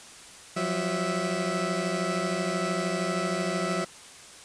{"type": "tone cluster", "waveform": "20% pulse", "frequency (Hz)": [174.7, 187.7, 656], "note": ["F3", "F#3", "E5"], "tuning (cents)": [1, 25, -9], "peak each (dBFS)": -26, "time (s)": [0.56, 3.85], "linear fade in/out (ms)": 10, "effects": ["white hiss -47 dBFS RMS until 4.44 s", "resampled to 22050 Hz"]}